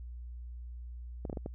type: clicks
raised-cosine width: 2 ms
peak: -24 dBFS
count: 5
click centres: 1.252 / 1.298 / 1.329 / 1.372 / 1.461 s
effects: added 60 Hz sine -41 dBFS peak until 1.54 s